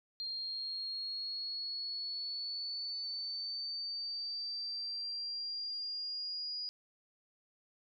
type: linear sweep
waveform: sine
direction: up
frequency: 4200 to 4900 Hz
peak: -37 dBFS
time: 0.2-6.69 s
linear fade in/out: 0 ms
effects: none